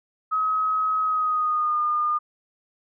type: tone with pitch glide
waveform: sine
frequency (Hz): 1273 to 1214.8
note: D#6 to D#6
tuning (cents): +39 to -42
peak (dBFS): -20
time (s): 0.31-2.19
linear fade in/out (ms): 20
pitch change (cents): -81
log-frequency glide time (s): 1.01-1.8
effects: none